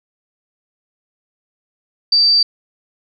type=tone; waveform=sine; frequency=4649 Hz; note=D8; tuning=18 cents flat; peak=-9 dBFS; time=2.12-2.43 s; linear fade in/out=5 ms; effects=none